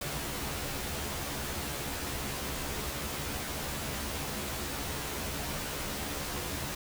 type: noise with comb filter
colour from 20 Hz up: pink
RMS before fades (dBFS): -36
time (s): 0.01-6.75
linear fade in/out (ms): 5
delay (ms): 14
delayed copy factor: +0.85
effects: none